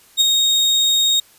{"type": "tone with ADSR envelope", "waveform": "35% pulse", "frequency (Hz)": 3729, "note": "A#7", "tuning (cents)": 0, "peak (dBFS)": -7, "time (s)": [0.17, 1.2], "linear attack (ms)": 38, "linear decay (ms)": 16, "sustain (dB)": -4, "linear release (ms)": 5, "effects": ["white hiss -50 dBFS RMS until 1.38 s", "resampled to 32000 Hz"]}